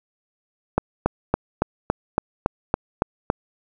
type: click train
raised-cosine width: 1 ms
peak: -3 dBFS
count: 10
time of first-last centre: 0.78-3.301 s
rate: 3.57 Hz
effects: none